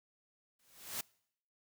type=noise with exponential growth; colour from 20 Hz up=white; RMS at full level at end=-36 dBFS; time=0.59-1.01 s; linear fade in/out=5 ms; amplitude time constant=91 ms; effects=noise-tail reverb RT60 0.7 s tail -25 dB re dry